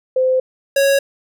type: tone pair in turn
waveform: sine / square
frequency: 516 / 552.8 Hz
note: C5 / C#5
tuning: -24 / -5 cents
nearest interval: minor second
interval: 119 cents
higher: second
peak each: -12 dBFS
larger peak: neither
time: 0.16-0.4 / 0.76-0.99 s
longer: first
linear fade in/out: 5 ms
effects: none